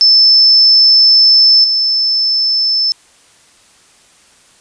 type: tone with level steps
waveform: sine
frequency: 5274 Hz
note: E8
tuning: in tune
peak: -4 / -10 dBFS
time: 0.01-2.92 s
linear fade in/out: 0 ms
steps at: 1.64 s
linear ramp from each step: 2 ms
effects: white hiss -47 dBFS RMS until 4.6 s + resampled to 22050 Hz